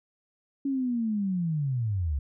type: linear sweep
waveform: sine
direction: down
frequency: 280 to 65.41 Hz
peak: -25 dBFS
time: 0.65-2.19 s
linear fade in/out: 5 ms
effects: none